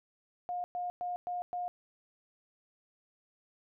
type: tone bursts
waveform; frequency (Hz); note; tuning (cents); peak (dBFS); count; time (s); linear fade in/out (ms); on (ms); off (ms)
sine; 713; F5; +36; -33; 5; 0.49-1.68; 0; 150; 110
effects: none